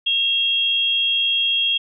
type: tone pair together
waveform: sine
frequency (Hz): 2739 / 3262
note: F7 / G#7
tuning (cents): -34 / -32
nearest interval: minor third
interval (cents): 302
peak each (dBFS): -24 / -17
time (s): 0.06-1.78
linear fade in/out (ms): 10
effects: none